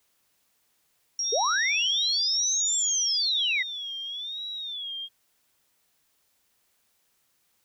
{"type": "tone with exponential decay", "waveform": "sine", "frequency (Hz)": 5610, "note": "F8", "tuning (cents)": 7, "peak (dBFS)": -25, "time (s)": [1.19, 4.74], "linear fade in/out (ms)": 2, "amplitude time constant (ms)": 770}
{"type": "tone with vibrato", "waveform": "sine", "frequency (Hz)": 3520, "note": "A7", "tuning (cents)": 0, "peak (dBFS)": -32, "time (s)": [1.23, 5.09], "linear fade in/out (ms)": 50, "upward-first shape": "sine", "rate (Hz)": 1, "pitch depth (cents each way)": 170}
{"type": "linear two-way sweep", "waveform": "sine", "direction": "up then down", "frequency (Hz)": [392, 7460, 1904], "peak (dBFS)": -23, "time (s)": [1.32, 3.63], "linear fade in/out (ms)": 10, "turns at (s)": 2.77}
{"effects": ["white hiss -70 dBFS RMS until 7.64 s"]}